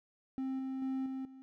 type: tone with level steps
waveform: triangle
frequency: 264.2 Hz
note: C4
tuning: 17 cents sharp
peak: -32 / -34 / -31 / -35 / -48 dBFS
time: 0.38-1.42 s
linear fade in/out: 0 ms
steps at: 0.59 / 0.82 / 1.06 / 1.25 s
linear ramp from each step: 2 ms
effects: none